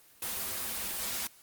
white noise with comb filter, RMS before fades -35 dBFS, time 0.22-1.27 s, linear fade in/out 2 ms, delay 6.8 ms, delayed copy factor -0.85, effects white hiss -59 dBFS RMS until 1.42 s + Opus 24 kbps

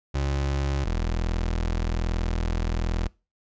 30% pulse tone pair in turn, 69.3 / 41.21 Hz, C#2 / E1, 0 / 0 cents, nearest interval major sixth, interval 900 cents, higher first, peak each -21 dBFS, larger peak neither, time 0.14-0.85 / 0.85-3.08 s, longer second, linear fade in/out 10 ms, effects noise-tail reverb RT60 0.3 s tail -24 dB re dry + resampled to 16000 Hz

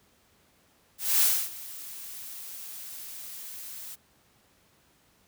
blue noise with ADSR envelope, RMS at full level -21 dBFS, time 0.98-3.96 s, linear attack 230 ms, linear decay 280 ms, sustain -20 dB, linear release 23 ms, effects pink hiss -64 dBFS RMS until 5.27 s + high-pass 60 Hz 12 dB/octave

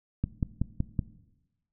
click train, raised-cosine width 5 ms, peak -14 dBFS, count 5, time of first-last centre 0.24-0.992 s, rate 5.32 Hz, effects noise-tail reverb RT60 1.0 s tail -17 dB re dry

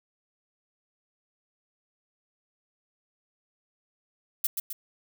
violet noise with echo, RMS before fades -25 dBFS, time 4.44-4.47 s, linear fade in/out 5 ms, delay 130 ms, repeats 2, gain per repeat -5 dB, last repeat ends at 4.73 s, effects none

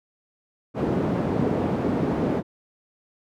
white band-pass noise, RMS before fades -24 dBFS, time 0.74-2.43 s, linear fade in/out 50 ms, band 120 to 360 Hz, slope 12 dB/octave, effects none

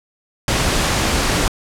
pink noise, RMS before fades -17 dBFS, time 0.48-1.48 s, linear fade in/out 2 ms, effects low-pass 9000 Hz 12 dB/octave

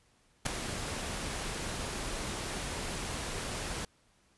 pink noise with ADSR envelope, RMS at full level -26 dBFS, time 0.45-3.85 s, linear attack 14 ms, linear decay 4 ms, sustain -11 dB, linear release 3 ms, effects pink hiss -68 dBFS RMS until 4.37 s + resampled to 24000 Hz

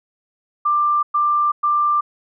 sine tone bursts, 1185 Hz, D6, 15 cents sharp, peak -14 dBFS, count 3, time 0.65-2.01 s, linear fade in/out 10 ms, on 380 ms, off 110 ms, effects none

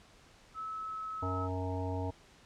sine tone with pitch glide, 1300 to 1292.5 Hz, E6 to E6, -24 to -34 cents, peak -37 dBFS, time 0.54-1.49 s, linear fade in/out 50 ms, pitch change -10 cents, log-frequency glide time 0.68-1.08 s
harmonic tone, 92.5 Hz, F#2, in tune, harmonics 1 / 3 / 5 / 7 / 9 / 10, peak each -35 / -40 / -42 / -43 / -45 / -45 dBFS, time 1.22-2.11 s, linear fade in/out 10 ms
effects pink hiss -60 dBFS RMS until 2.45 s + low-pass 7000 Hz 12 dB/octave

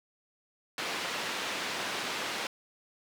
white band-pass noise, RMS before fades -35 dBFS, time 0.78-2.47 s, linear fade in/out 2 ms, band 210 to 3400 Hz, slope 12 dB/octave, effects none

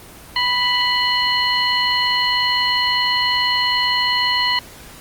harmonic tone with a mistuned harmonic, 987.8 Hz, B5, in tune, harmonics 1 / 2 / 3 / 4, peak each -21 / -21 / -21 / -21 dBFS, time 0.36-4.59 s, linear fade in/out 2 ms, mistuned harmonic 4, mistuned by +110 cents, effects pink hiss -40 dBFS RMS until 5 s + Opus 24 kbps

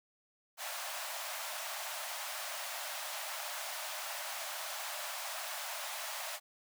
pink high-pass noise, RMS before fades -41 dBFS, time 0.57-6.4 s, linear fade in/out 50 ms, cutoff 580 Hz, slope 96 dB/octave, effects none

